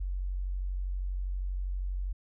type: tone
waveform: sine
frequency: 46.25 Hz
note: F#1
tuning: in tune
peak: -30 dBFS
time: 0-2.13 s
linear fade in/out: 10 ms
effects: none